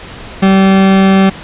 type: tone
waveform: 40% pulse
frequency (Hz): 192.8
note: G3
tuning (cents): -28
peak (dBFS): -4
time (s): 0.42-1.3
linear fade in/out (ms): 10
effects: pink hiss -29 dBFS RMS until 1.43 s + resampled to 8000 Hz